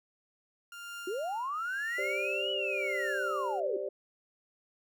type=tone with tremolo; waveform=30% pulse; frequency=1400 Hz; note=F6; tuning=4 cents sharp; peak=-37 dBFS; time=0.72-3.6 s; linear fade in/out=2 ms; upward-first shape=triangle; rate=0.95 Hz; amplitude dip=90%
type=linear two-way sweep; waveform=sine; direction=up then down; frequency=342.3 to 2960 to 342.3 Hz; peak=-32 dBFS; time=1.07-3.77 s; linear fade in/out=5 ms; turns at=2.51 s
type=chord; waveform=sine; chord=G suspended fourth; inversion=none; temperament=just; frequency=392 / 522.7 / 588 Hz; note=G4 / C5 / D5; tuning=0 / -2 / +2 cents; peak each=-37 / -38 / -37 dBFS; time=1.98-3.89 s; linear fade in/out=5 ms
effects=none